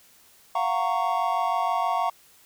triangle chord, Gb major seventh, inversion third, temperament just, 693.7 / 740 / 925 / 1110 Hz, F5 / Gb5 / Bb5 / Db6, -12 / 0 / -14 / +2 cents, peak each -26 dBFS, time 0.55-2.1 s, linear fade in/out 5 ms, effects white hiss -56 dBFS RMS until 2.45 s

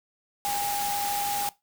sine tone in noise, 814 Hz, G#5, 35 cents flat, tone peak -27 dBFS, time 0.45-1.49 s, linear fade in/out 0 ms, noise white, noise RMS -32 dBFS, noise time 0.45-1.49 s, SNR +2 dB, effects noise-tail reverb RT60 0.2 s tail -19 dB re dry

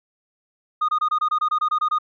sine tone bursts, 1234 Hz, D#6, 15 cents flat, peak -15 dBFS, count 12, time 0.81-1.986 s, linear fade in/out 10 ms, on 76 ms, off 24 ms, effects tanh soft clip ceiling -16 dBFS

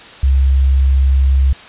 sine tone, 67.1 Hz, C2, 44 cents sharp, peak -8 dBFS, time 0.23-1.53 s, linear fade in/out 5 ms, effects white hiss -36 dBFS RMS until 1.68 s + resampled to 8000 Hz

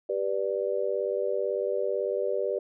sine chord, G major, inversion none, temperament just, 392 / 490 / 588 Hz, G4 / B4 / D5, 0 / -14 / +2 cents, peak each -30 dBFS, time 0.09-2.59 s, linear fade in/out 5 ms, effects none

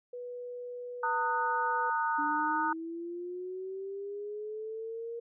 sine tone, 490.1 Hz, B4, 13 cents flat, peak -38 dBFS, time 0.13-1.9 s, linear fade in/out 5 ms
sine chord, D# minor, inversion second, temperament equal with one note detuned, 912.1 / 1244.5 / 1480 Hz, A#5 / D#6 / F#6, -38 / 0 / 0 cents, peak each -30 / -33 / -34 dBFS, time 1.03-2.73 s, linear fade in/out 5 ms
sine linear sweep, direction up, 290 to 469.7 Hz, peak -36 dBFS, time 2.18-5.2 s, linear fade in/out 10 ms
effects none

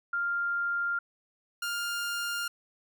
sine / sawtooth tone pair in turn, 1396.9 / 1404.2 Hz, F6 / F6, 0 / +9 cents, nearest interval unison, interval 9 cents, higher second, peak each -27 dBFS, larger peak neither, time 0.13-0.99 / 1.62-2.48 s, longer neither, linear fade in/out 5 ms, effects none

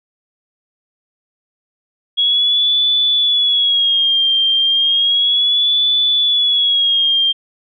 sine tone with vibrato, 3322 Hz, G#7, in tune, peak -11 dBFS, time 2.17-7.33 s, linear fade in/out 20 ms, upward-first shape sine, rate 0.33 Hz, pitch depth 78 cents each way, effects none

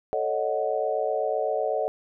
sine chord, D# half-diminished seventh, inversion second, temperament equal, 440 / 554.4 / 622.3 / 740 Hz, A4 / C#5 / D#5 / F#5, 0 / 0 / 0 / 0 cents, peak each -29 / -29 / -28 / -30 dBFS, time 0.13-1.88 s, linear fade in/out 0 ms, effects none

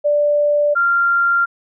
sine tone pair in turn, 587.3 / 1387.2 Hz, D5 / F6, 0 / -12 cents, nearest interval octave + minor third, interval 1488 cents, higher second, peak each -12 dBFS, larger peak neither, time 0.04-0.75 / 0.75-1.46 s, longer neither, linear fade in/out 20 ms, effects none

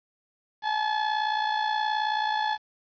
35% pulse tone with amplitude modulation, 858 Hz, A5, 44 cents flat, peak -20 dBFS, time 0.62-2.58 s, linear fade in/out 50 ms, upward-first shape sine, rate 58.8 Hz, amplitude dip 60%, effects resampled to 11025 Hz + 9-bit

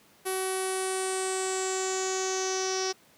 sawtooth tone with low-pass filter sweep, 377.5 Hz, F#4, 35 cents sharp, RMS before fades -30 dBFS, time 0.25-2.93 s, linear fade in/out 20 ms, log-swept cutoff 11000 to 5500 Hz, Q 7.8, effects pink hiss -59 dBFS RMS until 3.17 s + high-pass 150 Hz 12 dB/octave

